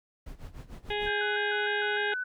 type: noise with tremolo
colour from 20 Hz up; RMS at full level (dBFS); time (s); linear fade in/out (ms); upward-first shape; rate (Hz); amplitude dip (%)
brown; -40; 0.26-1.1; 5; sine; 6.7; 85
type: harmonic tone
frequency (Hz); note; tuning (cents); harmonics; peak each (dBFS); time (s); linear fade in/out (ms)
415.3; G#4; 0; 1 / 2 / 4 / 5 / 6 / 7 / 8 / 9; -32 / -35 / -38 / -39 / -40 / -40 / -41 / -42; 0.9-2.14; 5
type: tone with vibrato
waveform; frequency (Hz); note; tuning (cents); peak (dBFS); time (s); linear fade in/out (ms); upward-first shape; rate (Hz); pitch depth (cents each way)
sine; 1544; G6; -27; -30; 1.06-2.24; 10; square; 3.3; 53
effects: none